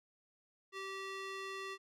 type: tone with band-pass filter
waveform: square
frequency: 387.1 Hz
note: G4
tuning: 22 cents flat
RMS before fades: -44 dBFS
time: 0.72-1.78 s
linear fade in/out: 50 ms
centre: 2200 Hz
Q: 0.73
effects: none